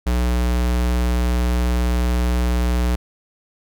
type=tone; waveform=square; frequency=60.7 Hz; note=B1; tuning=29 cents flat; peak=-17 dBFS; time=0.06-2.96 s; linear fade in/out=10 ms; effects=none